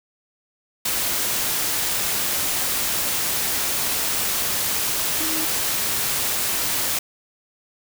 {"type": "tone in noise", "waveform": "sine", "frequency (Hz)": 315.7, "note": "D#4", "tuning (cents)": 25, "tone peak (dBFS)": -30, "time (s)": [5.2, 5.45], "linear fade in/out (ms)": 5, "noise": "white", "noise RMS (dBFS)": -23, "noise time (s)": [0.85, 6.99], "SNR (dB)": -10, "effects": []}